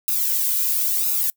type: noise with flanger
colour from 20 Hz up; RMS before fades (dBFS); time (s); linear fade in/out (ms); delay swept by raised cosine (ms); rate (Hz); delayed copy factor
violet; -21; 0.08-1.3; 0; 0.77 to 2.07; 0.99; +1
effects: noise-tail reverb RT60 0.1 s tail -26 dB re dry